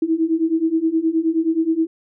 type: beating tone pair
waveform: sine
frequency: 318.8 / 328.3 Hz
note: D#4 / E4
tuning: +42 / -7 cents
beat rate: 9.5 Hz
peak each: -20 / -18 dBFS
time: 0.02-1.87 s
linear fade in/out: 5 ms
effects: none